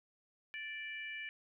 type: harmonic tone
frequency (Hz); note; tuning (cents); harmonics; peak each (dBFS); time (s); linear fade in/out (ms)
586; D5; -4; 3 / 4 / 5; -45 / -44 / -50; 0.54-1.29; 0
effects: none